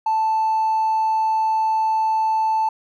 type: tone with hard clipping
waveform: sine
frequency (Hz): 880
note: A5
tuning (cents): 0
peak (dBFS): -17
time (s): 0.06-2.69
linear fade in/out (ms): 5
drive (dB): 1
effects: none